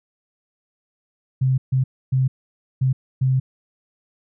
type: tone bursts at uneven times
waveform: sine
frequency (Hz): 130.81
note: C3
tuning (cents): 0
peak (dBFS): -15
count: 5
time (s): 1.41-1.58 / 1.72-1.84 / 2.12-2.28 / 2.81-2.93 / 3.21-3.4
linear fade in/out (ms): 10
effects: none